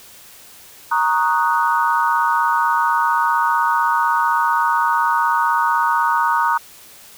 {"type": "chord", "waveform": "sine", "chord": "D# minor seventh", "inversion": "second", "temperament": "equal", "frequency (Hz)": [932.3, 1108.7, 1244.5, 1480], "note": ["A#5", "C#6", "D#6", "F#6"], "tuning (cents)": [0, 0, 0, 0], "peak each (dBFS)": [-17, -23, -20, -22], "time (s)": [0.91, 6.58], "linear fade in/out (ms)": 10, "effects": ["white hiss -43 dBFS RMS until 7.17 s"]}